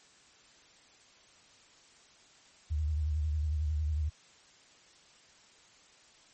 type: tone with vibrato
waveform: sine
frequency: 76.2 Hz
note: D#2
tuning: 36 cents flat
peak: -28 dBFS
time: 2.7-4.1 s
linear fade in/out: 20 ms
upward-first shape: sine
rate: 11 Hz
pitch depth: 73 cents each way
effects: white hiss -60 dBFS RMS until 6.33 s + MP3 32 kbps